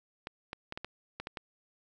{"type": "clicks", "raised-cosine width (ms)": 0.3, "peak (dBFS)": -22, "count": 8, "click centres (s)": [0.271, 0.531, 0.724, 0.775, 0.846, 1.2, 1.271, 1.372], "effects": []}